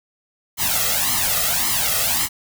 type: noise with flanger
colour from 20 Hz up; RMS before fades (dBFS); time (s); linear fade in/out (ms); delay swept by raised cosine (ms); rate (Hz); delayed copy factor
white; -20; 0.57-2.29; 50; 0.97 to 1.57; 1.8; +0.95
effects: none